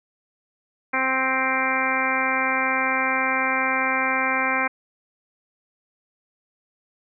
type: harmonic tone with a mistuned harmonic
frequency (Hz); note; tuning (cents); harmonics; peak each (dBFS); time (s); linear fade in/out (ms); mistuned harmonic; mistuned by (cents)
262.1; C4; +3; 1 / 2 / 3 / 4 / 5 / 6 / 7 / 8 / 9; -31 / -31 / -29 / -27 / -30 / -27 / -32 / -27 / -27; 0.93-4.68; 10; 7; +16
effects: none